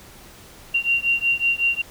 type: beating tone pair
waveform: sine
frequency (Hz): 2761 / 2766.4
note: F7 / F7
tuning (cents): -20 / -17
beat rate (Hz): 5.4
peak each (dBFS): -21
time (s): 0.74-1.82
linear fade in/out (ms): 10
effects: pink hiss -45 dBFS RMS until 1.9 s